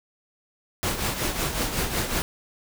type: noise with tremolo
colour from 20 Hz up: pink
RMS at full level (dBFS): -24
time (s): 0.83-2.22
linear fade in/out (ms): 0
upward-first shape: triangle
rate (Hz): 5.4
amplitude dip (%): 65
effects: none